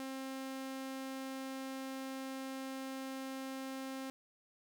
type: tone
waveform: sawtooth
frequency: 265.9 Hz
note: C4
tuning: 28 cents sharp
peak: -37 dBFS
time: 0-4.1 s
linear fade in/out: 0 ms
effects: none